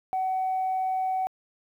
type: tone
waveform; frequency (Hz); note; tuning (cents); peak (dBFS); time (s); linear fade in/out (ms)
sine; 753; F#5; +30; -23; 0.13-1.27; 0
effects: tanh soft clip ceiling -21 dBFS + 10-bit